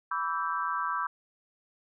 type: chord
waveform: sine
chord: E minor seventh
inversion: second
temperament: equal with one note detuned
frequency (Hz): 987.8 / 1150.5 / 1318.5 / 1568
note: B5 / D6 / E6 / G6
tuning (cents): 0 / -36 / 0 / 0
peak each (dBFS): -34 / -32 / -34 / -36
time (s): 0.11-1.07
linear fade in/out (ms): 5
effects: none